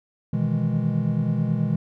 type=chord; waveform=triangle; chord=E major seventh; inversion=second; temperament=equal; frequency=123.47 / 155.56 / 164.81 / 207.7 Hz; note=B2 / D#3 / E3 / G#3; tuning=0 / 0 / 0 / 0 cents; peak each=-24 dBFS; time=0.33-1.76 s; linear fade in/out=5 ms; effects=none